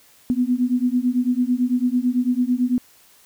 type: beating tone pair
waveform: sine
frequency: 243.9 / 252.9 Hz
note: B3 / B3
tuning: -21 / +41 cents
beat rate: 9 Hz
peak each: -20 dBFS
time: 0.3-2.78 s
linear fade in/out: 0 ms
effects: white hiss -53 dBFS RMS until 3.25 s

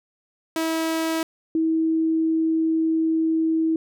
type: tone pair in turn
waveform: sawtooth / sine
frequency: 323.8 / 322.2 Hz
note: E4 / E4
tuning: -31 / -39 cents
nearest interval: unison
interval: 8 cents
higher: first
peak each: -18 dBFS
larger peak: neither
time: 0.56-1.23 / 1.55-3.76 s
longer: second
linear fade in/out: 2 ms
effects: none

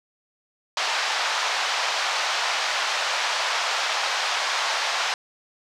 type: band-pass noise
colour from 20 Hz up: pink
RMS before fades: -25 dBFS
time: 0.77-5.14 s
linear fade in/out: 2 ms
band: 720 to 5800 Hz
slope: 24 dB/octave
effects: none

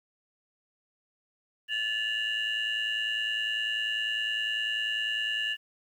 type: tone cluster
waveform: sine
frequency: 1736 / 2795 / 2905 Hz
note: A6 / F7 / F#7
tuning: -24 / +1 / -32 cents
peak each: -31 dBFS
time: 1.68-5.57 s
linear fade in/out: 50 ms
effects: tanh soft clip ceiling -22 dBFS + 10-bit

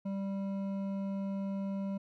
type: tone with hard clipping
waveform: sine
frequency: 196 Hz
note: G3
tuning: in tune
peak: -35 dBFS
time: 0.05-1.98 s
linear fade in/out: 10 ms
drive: 9 dB
effects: none

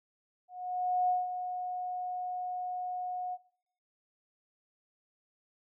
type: tone with ADSR envelope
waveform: sine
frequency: 727 Hz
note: F#5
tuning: 31 cents flat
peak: -24 dBFS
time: 0.48-3.38 s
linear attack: 610 ms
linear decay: 180 ms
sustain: -9 dB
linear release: 46 ms
effects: noise-tail reverb RT60 0.7 s tail -20 dB re dry

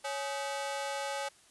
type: ring-modulated tone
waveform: sawtooth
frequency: 699 Hz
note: F5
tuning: 1 cent sharp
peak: -27 dBFS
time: 0.04-1.29 s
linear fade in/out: 10 ms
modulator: 143 Hz
effects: white hiss -61 dBFS RMS until 1.5 s + resampled to 24000 Hz

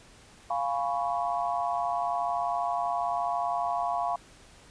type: chord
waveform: sine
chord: C# dominant seventh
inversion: first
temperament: equal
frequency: 698.5 / 830.6 / 987.8 / 1108.7 Hz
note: E#5 / G#5 / B5 / C#6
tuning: 0 / 0 / 0 / 0 cents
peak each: -29 / -34 / -33 / -34 dBFS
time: 0.5-4.16 s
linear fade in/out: 5 ms
effects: pink hiss -54 dBFS RMS until 4.7 s + resampled to 22050 Hz

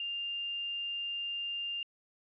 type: tone with quantisation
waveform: sine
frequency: 2800 Hz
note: F7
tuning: 4 cents sharp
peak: -34 dBFS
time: 0-1.83 s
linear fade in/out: 2 ms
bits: 10
effects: resampled to 8000 Hz

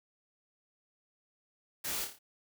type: noise with echo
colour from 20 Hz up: white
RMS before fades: -37 dBFS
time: 1.84-2.05 s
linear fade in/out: 10 ms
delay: 28 ms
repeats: 5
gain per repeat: -5 dB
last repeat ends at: 2.19 s
effects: none

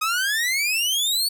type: exponential sweep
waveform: sawtooth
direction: up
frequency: 1244.5 to 4523 Hz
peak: -17 dBFS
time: 0.01-1.29 s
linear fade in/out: 10 ms
effects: none

